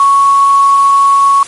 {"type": "tone with quantisation", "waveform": "sine", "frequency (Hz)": 1110, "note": "C#6", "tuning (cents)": 2, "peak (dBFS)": -4, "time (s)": [0, 1.43], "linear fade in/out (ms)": 2, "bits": 4, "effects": ["white hiss -29 dBFS RMS until 1.47 s", "MP3 48 kbps"]}